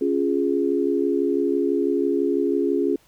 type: chord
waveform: sine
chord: Db major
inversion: none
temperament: equal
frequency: 277.2 / 349.2 / 415.3 Hz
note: Db4 / F4 / Ab4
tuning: 0 / 0 / 0 cents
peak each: -23 dBFS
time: 0.01-2.96 s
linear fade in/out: 5 ms
effects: pink hiss -58 dBFS RMS until 3.07 s